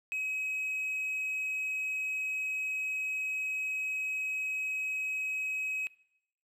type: tone with hard clipping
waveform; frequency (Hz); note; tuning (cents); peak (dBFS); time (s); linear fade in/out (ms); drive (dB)
sine; 2546; D#7; +39; -32; 0.12-5.87; 0; 2
effects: noise-tail reverb RT60 0.8 s tail -21 dB re dry